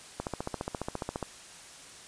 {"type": "click train", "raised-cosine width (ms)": 1, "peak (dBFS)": -18, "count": 16, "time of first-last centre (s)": [0.2, 1.227], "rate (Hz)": 14.6, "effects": ["white hiss -49 dBFS RMS until 2.07 s", "resampled to 22050 Hz"]}